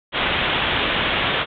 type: low-pass noise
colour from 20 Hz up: white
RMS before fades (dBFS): -21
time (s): 0.12-1.46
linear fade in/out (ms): 50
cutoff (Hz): 3600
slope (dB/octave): 96
effects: none